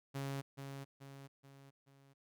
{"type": "tone with echo", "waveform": "sawtooth", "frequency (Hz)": 137.7, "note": "C#3", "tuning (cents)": -11, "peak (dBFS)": -35, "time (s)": [0.14, 0.42], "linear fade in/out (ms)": 20, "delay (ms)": 430, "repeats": 4, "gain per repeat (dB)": -6, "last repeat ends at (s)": 2.14, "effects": []}